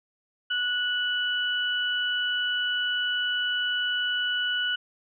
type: tone pair together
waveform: sine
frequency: 1470.6 / 2960 Hz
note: F#6 / F#7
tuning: -11 / 0 cents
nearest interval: octave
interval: 1211 cents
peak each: -27 dBFS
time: 0.5-4.76 s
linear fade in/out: 10 ms
effects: none